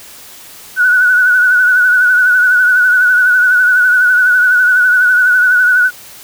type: tone with vibrato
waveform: sine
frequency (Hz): 1480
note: F#6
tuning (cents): 0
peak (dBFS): -6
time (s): 0.76-5.91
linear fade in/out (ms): 50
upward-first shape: triangle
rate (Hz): 12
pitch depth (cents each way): 57
effects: white hiss -35 dBFS RMS until 6.23 s